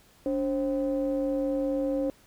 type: ring-modulated tone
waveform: triangle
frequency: 122.6 Hz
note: B2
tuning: 12 cents flat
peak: -20 dBFS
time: 0.26-2.1 s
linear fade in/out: 0 ms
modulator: 410 Hz
effects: pink hiss -59 dBFS RMS until 2.26 s